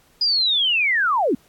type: linear sweep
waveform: sine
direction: down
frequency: 4978 to 210.8 Hz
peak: -16 dBFS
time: 0.21-1.35 s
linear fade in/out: 5 ms
effects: pink hiss -57 dBFS RMS until 1.48 s + AAC 64 kbps